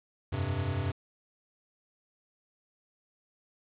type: chord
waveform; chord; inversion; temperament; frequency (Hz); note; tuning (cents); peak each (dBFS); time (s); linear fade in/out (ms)
square; F suspended second; none; equal; 87.31 / 98 / 130.81; F2 / G2 / C3; 0 / 0 / 0; -36 / -33 / -35; 0.32-0.92; 10
effects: resampled to 8000 Hz + 9-bit